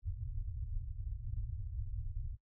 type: low-pass noise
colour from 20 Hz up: pink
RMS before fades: -40 dBFS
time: 0.02-2.37 s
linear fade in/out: 50 ms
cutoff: 120 Hz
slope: 96 dB/octave
effects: noise-tail reverb RT60 0.1 s tail -21 dB re dry